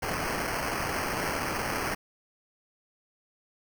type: noise with sample-and-hold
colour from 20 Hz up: white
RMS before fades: -31 dBFS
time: 0.02-1.95 s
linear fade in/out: 10 ms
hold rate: 3675 Hz
effects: none